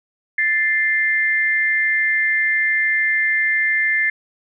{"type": "tone pair together", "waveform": "sine", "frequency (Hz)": [1760, 2093], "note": ["A6", "C7"], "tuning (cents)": [0, 0], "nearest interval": "minor third", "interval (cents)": 300, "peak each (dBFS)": -18, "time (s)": [0.38, 4.1], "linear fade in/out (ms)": 5, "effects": []}